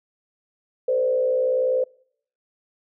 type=tone with frequency modulation; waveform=sine; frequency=514 Hz; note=C5; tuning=31 cents flat; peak=-18 dBFS; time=0.88-1.84 s; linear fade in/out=5 ms; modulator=60.8 Hz; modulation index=0.69; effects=noise-tail reverb RT60 0.6 s tail -25 dB re dry